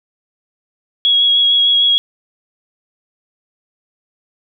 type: tone with vibrato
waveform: sine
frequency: 3322 Hz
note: G#7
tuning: in tune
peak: -9 dBFS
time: 1.05-1.98 s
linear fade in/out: 0 ms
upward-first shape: sine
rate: 6.6 Hz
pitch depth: 14 cents each way
effects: none